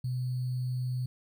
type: tone with sample-and-hold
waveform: sine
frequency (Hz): 126.3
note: B2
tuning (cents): +39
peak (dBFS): -29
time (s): 0.04-1.06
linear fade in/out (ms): 5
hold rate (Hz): 4410
effects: none